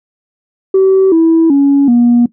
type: tone with pitch steps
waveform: sine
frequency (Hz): 382.5 / 327.3 / 280 / 239.6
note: G4 / E4 / C#4 / A#3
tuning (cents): -42 / -12 / +18 / +48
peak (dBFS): -3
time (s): 0.74-2.26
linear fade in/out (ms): 5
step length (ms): 380
effects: noise-tail reverb RT60 0.1 s tail -17 dB re dry + tanh soft clip ceiling -2 dBFS